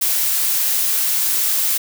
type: noise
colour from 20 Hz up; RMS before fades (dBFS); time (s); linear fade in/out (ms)
blue; -18; 0.01-1.78; 10
effects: none